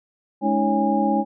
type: tone cluster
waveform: sine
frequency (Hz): 212 / 283 / 319.9 / 556 / 818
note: G#3 / C#4 / D#4 / C#5 / G#5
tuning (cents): +36 / +36 / +48 / +5 / -26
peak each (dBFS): -22 / -25 / -25 / -26 / -22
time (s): 0.41-1.25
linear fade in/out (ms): 50
effects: none